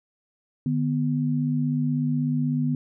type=tone pair together; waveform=sine; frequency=150.64 / 246.9 Hz; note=D3 / B3; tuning=+44 / 0 cents; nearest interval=major sixth; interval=856 cents; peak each=-24 dBFS; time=0.66-2.75 s; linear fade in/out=2 ms; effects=none